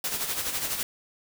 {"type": "noise with tremolo", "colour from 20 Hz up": "white", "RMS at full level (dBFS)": -28, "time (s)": [0.04, 0.83], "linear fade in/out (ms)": 2, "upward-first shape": "sine", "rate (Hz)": 12, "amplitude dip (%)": 55, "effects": []}